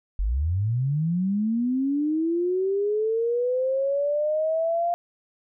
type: linear sweep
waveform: sine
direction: up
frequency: 42.68 to 698.5 Hz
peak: -21 dBFS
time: 0.19-4.94 s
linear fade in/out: 0 ms
effects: none